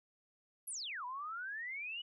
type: exponential two-way sweep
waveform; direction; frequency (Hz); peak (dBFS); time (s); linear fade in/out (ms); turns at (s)
sine; down then up; 11800 to 962 to 2979; -40; 0.67-2.02; 10; 1.05
effects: none